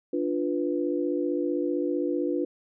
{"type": "chord", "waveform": "sine", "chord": "B diminished", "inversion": "first", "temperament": "equal", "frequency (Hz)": [293.7, 349.2, 493.9], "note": ["D4", "F4", "B4"], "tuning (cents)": [0, 0, 0], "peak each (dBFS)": [-28, -28, -31], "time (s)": [0.13, 2.45], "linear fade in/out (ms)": 5, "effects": []}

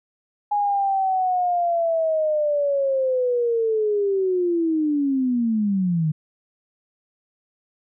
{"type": "linear sweep", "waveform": "sine", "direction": "down", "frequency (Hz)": [830.6, 150.3], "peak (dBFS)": -18, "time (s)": [0.51, 6.12], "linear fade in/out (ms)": 10, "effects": []}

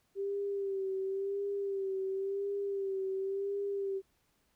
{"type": "tone with vibrato", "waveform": "sine", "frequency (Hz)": 392, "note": "G4", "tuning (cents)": 0, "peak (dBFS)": -32, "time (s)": [0.15, 4.02], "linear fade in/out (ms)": 50, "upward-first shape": "sine", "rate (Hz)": 0.94, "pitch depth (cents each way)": 42, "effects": ["pink hiss -74 dBFS RMS until 4.55 s"]}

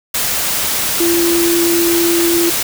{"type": "tone in noise", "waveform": "sine", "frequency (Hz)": 340.4, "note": "F4", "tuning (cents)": -44, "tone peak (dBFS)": -12, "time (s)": [1, 2.5], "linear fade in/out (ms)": 5, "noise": "white", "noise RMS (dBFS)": -17, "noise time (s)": [0.14, 2.63], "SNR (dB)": 2, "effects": []}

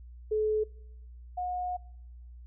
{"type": "tone pair in turn", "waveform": "sine", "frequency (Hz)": [429.9, 723], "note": ["A4", "F#5"], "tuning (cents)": [-40, -40], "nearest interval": "major sixth", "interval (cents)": 900, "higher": "second", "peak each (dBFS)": [-25, -30], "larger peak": "first", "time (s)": [[0.31, 0.64], [1.37, 1.77]], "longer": "second", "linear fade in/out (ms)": 10, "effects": ["noise-tail reverb RT60 0.9 s tail -24 dB re dry", "added 60 Hz sine -45 dBFS peak until 2.46 s"]}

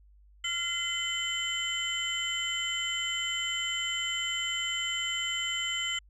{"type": "tone cluster", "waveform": "sine", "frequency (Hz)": [1384, 2050, 3045, 7340], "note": ["F6", "C7", "F#7", "A#8"], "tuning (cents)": [-16, -36, 49, -28], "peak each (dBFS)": [-40, -34, -31, -38], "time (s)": [0.44, 5.99], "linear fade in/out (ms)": 5, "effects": ["tanh soft clip ceiling -20 dBFS", "added 50 Hz sine -55 dBFS peak until 6.09 s"]}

